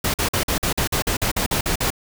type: noise bursts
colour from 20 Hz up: pink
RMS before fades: -21 dBFS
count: 13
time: 0.04-1.904 s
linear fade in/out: 5 ms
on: 100 ms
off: 47 ms
effects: none